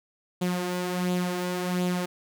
sawtooth tone with flanger, 179.7 Hz, F3, 50 cents sharp, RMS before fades -28 dBFS, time 0.41-2.06 s, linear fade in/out 10 ms, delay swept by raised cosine 0.27 to 3.57 ms, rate 1.4 Hz, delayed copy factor +0.5, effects none

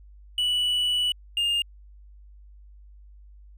triangle tone pair in turn, 2954 / 2820 Hz, F#7 / F7, -3 / +16 cents, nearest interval minor second, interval 81 cents, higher first, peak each -20 dBFS, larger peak neither, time 0.38-1.12 / 1.37-1.62 s, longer first, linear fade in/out 2 ms, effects added 50 Hz sine -46 dBFS peak until 3.57 s

